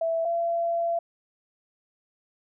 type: tone pair in turn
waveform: sine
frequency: 659.3 / 678.2 Hz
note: E5 / E5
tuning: 0 / +49 cents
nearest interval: unison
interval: 49 cents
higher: second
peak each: -23 dBFS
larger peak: neither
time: 0.01-0.25 / 0.25-0.99 s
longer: second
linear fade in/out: 5 ms
effects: none